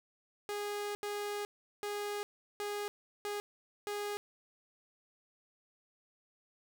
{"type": "tone bursts at uneven times", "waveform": "sawtooth", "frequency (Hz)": 411.9, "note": "G#4", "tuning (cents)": -14, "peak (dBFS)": -32, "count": 6, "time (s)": [[0.49, 0.95], [1.03, 1.45], [1.83, 2.23], [2.6, 2.88], [3.25, 3.4], [3.87, 4.17]], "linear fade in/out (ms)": 0, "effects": []}